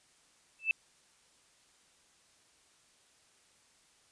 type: tone with exponential growth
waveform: sine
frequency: 2637 Hz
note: E7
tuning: in tune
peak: -21 dBFS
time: 0.59-0.71 s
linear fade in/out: 1 ms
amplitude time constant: 25 ms
effects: white hiss -66 dBFS RMS until 4.11 s + resampled to 22050 Hz